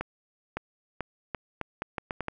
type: accelerating click train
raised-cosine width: 0.5 ms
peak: -16 dBFS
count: 10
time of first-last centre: 0.01-2.283 s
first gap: 560 ms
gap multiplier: 0.78
effects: none